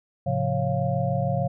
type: tone cluster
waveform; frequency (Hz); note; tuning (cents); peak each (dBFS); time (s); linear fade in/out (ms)
sine; 108.5 / 135.3 / 176.6 / 549 / 699; A2 / C#3 / F3 / C#5 / F5; -24 / -42 / +20 / -17 / +1; -29 / -26 / -29 / -29 / -29; 0.26-1.48; 10
effects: none